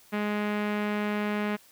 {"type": "tone with low-pass filter", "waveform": "sawtooth", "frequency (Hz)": 208.5, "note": "G#3", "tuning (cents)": 7, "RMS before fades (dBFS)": -29, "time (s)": [0.12, 1.57], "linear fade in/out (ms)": 20, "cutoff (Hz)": 2300, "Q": 1.7, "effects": ["white hiss -57 dBFS RMS until 1.71 s"]}